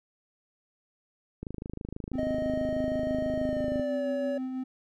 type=click train; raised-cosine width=3 ms; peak=-23 dBFS; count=63; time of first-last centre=1.43-3.796 s; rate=26.2 Hz
type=tone with tremolo; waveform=triangle; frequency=258.7 Hz; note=C4; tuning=19 cents flat; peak=-28 dBFS; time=2.13-4.64 s; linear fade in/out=10 ms; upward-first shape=sine; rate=6.2 Hz; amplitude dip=30%
type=tone with pitch glide; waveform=triangle; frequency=622.3 to 567.4 Hz; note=D#5 to C#5; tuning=0 to +40 cents; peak=-27 dBFS; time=2.18-4.38 s; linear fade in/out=5 ms; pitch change=-160 cents; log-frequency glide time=3.38-4.09 s
effects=none